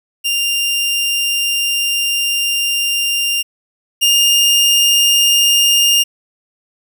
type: tone pair in turn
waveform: sawtooth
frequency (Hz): 2794 / 2818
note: F7 / F7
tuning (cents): 0 / +15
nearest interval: unison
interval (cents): 15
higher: second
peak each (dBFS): -11 / -6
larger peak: second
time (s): 0.24-3.43 / 4.01-6.04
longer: first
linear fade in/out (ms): 20
effects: none